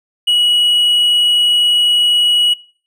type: tone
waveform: triangle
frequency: 2918 Hz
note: F#7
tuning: 25 cents flat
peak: -8 dBFS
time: 0.27-2.54 s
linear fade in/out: 10 ms
effects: noise-tail reverb RT60 0.5 s tail -25 dB re dry

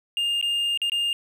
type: tone with dropouts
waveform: triangle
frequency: 2816 Hz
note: F7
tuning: 14 cents sharp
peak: -20 dBFS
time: 0.17-1.13 s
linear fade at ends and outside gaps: 1 ms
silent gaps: 0.413-0.426 / 0.775-0.817 / 0.898-0.919 s
effects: none

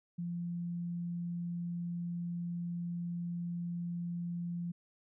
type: tone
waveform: sine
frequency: 172.8 Hz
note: F3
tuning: 18 cents flat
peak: -35 dBFS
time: 0.18-4.72 s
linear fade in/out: 10 ms
effects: none

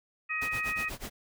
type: harmonic tone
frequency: 629 Hz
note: D#5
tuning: 19 cents sharp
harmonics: 2 / 3 / 4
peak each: -38 / -34 / -32 dBFS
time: 0.29-0.9 s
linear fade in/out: 20 ms
type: noise with tremolo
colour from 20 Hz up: pink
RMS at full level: -38 dBFS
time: 0.41-1.1 s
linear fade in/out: 10 ms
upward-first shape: sine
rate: 8.2 Hz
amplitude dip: 95%
effects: none

